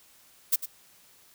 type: noise with echo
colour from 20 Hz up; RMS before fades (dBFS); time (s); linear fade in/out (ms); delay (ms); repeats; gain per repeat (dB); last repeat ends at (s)
violet; -22; 0.52-0.56; 10; 100; 1; -12; 0.66
effects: white hiss -58 dBFS RMS until 1.34 s